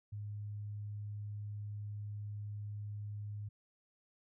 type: tone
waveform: sine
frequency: 103.83 Hz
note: G#2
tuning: in tune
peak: -40 dBFS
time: 0.12-3.49 s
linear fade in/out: 10 ms
effects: none